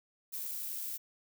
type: noise with amplitude modulation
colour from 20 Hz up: violet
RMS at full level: -38 dBFS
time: 0.32-0.98 s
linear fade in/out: 20 ms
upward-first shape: sine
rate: 71.2 Hz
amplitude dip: 25%
effects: none